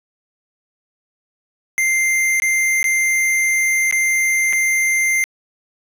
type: tone with dropouts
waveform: square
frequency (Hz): 2093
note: C7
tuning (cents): 0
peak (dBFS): -15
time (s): 1.78-5.24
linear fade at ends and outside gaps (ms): 0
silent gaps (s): 2.4-2.421 / 2.829-2.842 / 3.911-3.925 / 4.527-4.532
effects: resampled to 32000 Hz + 9-bit